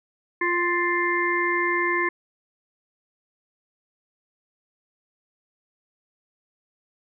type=harmonic tone with a mistuned harmonic; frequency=349.2 Hz; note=F4; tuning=in tune; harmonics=1 / 3 / 5 / 6; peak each=-26 / -26 / -26 / -26 dBFS; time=0.41-2.09 s; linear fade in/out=5 ms; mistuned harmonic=5; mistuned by=+17 cents; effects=none